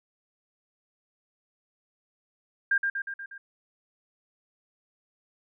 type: tone with echo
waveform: sine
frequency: 1600 Hz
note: G6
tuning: 35 cents sharp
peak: -20 dBFS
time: 2.71-2.78 s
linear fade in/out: 5 ms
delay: 120 ms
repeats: 5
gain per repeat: -4 dB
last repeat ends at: 3.38 s
effects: none